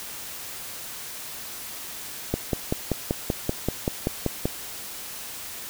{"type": "click train", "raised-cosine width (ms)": 2, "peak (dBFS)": -9, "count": 12, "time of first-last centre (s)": [2.34, 4.455], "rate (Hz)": 5.2, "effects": ["white hiss -37 dBFS RMS until 5.69 s"]}